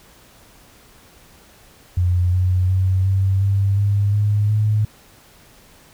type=tone with pitch steps; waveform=sine; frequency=89.2 / 91.5 / 93.85 / 96.27 / 98.75 / 101.29 / 103.89 / 106.57 Hz; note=F2 / F#2 / F#2 / G2 / G2 / G#2 / G#2 / G#2; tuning=+37 / -19 / +25 / -31 / +13 / -43 / +1 / +45 cents; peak=-14 dBFS; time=1.97-4.85 s; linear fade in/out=5 ms; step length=360 ms; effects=pink hiss -49 dBFS RMS until 5.93 s